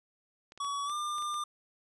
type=clicks; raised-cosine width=0.2 ms; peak=-33 dBFS; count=7; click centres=0.521 / 0.576 / 0.646 / 0.897 / 1.183 / 1.223 / 1.342 s
type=tone with pitch glide; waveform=square; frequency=1131 to 1198.3 Hz; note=C#6 to D6; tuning=+34 to +34 cents; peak=-33 dBFS; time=0.6-1.44 s; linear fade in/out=5 ms; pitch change=+100 cents; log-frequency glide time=0.85-0.93 s
effects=resampled to 24000 Hz